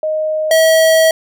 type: tone pair in turn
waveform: sine / square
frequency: 622 / 643.6 Hz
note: D#5 / E5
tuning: -1 / -42 cents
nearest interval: minor second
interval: 59 cents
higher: second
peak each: -14 / -8 dBFS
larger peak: second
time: 0.03-0.51 / 0.51-1.11 s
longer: second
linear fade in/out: 2 ms
effects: none